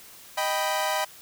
sawtooth chord, Eb augmented, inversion none, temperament equal, 622.3 / 784 / 987.8 Hz, Eb5 / G5 / B5, 0 / 0 / 0 cents, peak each -25 dBFS, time 0.37-1.05 s, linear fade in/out 10 ms, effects white hiss -48 dBFS RMS until 1.21 s

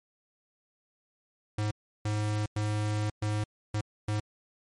square tone bursts at uneven times, 105.7 Hz, G#2, 31 cents sharp, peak -28 dBFS, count 6, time 1.58-1.71 / 2.05-2.46 / 2.56-3.1 / 3.22-3.44 / 3.74-3.81 / 4.08-4.2 s, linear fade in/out 5 ms, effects MP3 48 kbps

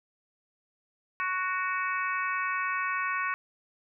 harmonic tone with a mistuned harmonic, 370.3 Hz, F#4, 1 cent sharp, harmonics 3 / 4 / 5 / 6 / 7, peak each -31 / -33 / -35 / -37 / -38 dBFS, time 1.2-3.34 s, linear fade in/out 0 ms, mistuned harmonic 6, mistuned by +26 cents, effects none

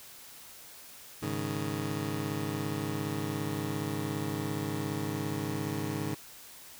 20% pulse chord, Ab suspended fourth, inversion none, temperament just, 103.83 / 138.43 / 155.74 Hz, Ab2 / Db3 / Eb3, 0 / -2 / +2 cents, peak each -32 dBFS, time 1.22-6.15 s, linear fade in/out 10 ms, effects white hiss -50 dBFS RMS until 6.79 s

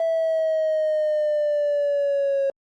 triangle linear sweep, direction down, 659.3 to 546 Hz, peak -16 dBFS, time 0-2.5 s, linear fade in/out 2 ms, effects tanh soft clip ceiling -15 dBFS + Opus 24 kbps

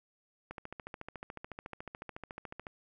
click train, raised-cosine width 0.5 ms, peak -27 dBFS, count 31, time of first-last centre 0.51-2.668 s, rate 13.9 Hz, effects none

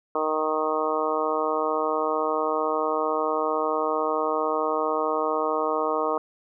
harmonic tone, 155.56 Hz, D#3, in tune, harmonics 2 / 3 / 4 / 5 / 6 / 7 / 8, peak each -33 / -27 / -29 / -32 / -32 / -29 / -31 dBFS, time 0.15-6.18 s, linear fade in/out 2 ms, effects none

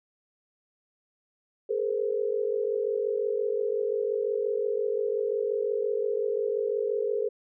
sine tone cluster, 417.2 / 462.9 / 518 Hz, G#4 / A#4 / C5, +8 / -12 / -17 cents, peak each -28 / -29 / -33 dBFS, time 1.69-7.29 s, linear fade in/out 10 ms, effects none

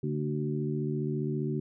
harmonic tone with a mistuned harmonic, 74.9 Hz, D2, 35 cents sharp, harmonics 2 / 3 / 4 / 5, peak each -31 / -35 / -37 / -35 dBFS, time 0.03-1.6 s, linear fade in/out 5 ms, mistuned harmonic 2, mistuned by -68 cents, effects none

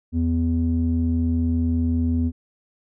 square tone with low-pass filter, 82.6 Hz, E2, 4 cents sharp, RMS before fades -21 dBFS, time 0.12-2.32 s, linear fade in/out 50 ms, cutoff 230 Hz, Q 3.9, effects none

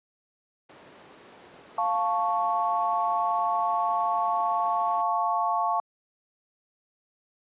brown noise, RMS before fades -39 dBFS, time 0.69-5.02 s, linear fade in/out 5 ms
sine chord, F augmented, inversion none, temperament equal, 698.5 / 880 / 1108.7 Hz, F5 / A5 / C#6, 0 / 0 / 0 cents, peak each -27 dBFS, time 1.78-5.8 s, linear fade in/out 2 ms
effects high-pass 400 Hz 12 dB/octave + resampled to 8000 Hz

